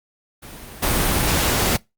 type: noise with level steps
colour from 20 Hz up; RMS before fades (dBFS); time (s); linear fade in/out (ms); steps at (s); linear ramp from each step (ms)
pink; -38 / -19; 0.42-1.77; 10; 0.82; 10
effects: noise-tail reverb RT60 0.2 s tail -24 dB re dry + Opus 32 kbps